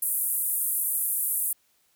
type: band-pass noise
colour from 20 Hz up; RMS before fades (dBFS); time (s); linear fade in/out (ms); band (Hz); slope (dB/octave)
pink; -27; 0.02-1.53; 5; 9500 to 15000; 48
effects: white hiss -67 dBFS RMS until 1.95 s